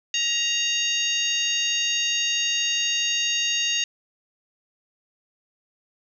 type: harmonic tone with a mistuned harmonic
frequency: 932.3 Hz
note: A#5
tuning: in tune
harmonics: 2 / 3 / 4 / 5 / 6 / 7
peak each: -33 / -24 / -28 / -33 / -37 / -28 dBFS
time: 0.14-3.84 s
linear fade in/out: 2 ms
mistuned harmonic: 2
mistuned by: +29 cents
effects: 9-bit